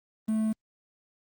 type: tone with quantisation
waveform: triangle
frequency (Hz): 218.6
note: A3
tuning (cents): -11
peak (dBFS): -22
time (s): 0.28-0.53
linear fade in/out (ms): 10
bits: 8
effects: Opus 24 kbps